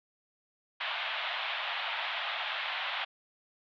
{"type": "band-pass noise", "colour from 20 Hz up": "white", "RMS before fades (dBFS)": -35, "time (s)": [0.8, 3.05], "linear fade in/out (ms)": 10, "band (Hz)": [630, 3600], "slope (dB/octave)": 48, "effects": []}